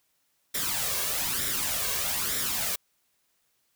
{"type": "noise with flanger", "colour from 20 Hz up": "white", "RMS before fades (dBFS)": -29, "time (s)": [0.54, 2.76], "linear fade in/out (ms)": 10, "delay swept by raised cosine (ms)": [0.54, 1.84], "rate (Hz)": 1.1, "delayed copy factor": 0.6, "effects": ["white hiss -72 dBFS RMS until 3.75 s"]}